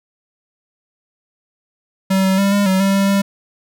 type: tone with pitch steps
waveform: square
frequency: 191.4 / 190.3 / 197.8 / 202.1 / 189 / 195.6 / 196.7 / 197.9 Hz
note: G3 / F#3 / G3 / G#3 / F#3 / G3 / G3 / G3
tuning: -41 / +49 / +16 / -47 / +37 / -4 / +6 / +17 cents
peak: -13 dBFS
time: 2.1-3.22 s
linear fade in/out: 10 ms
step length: 140 ms
effects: none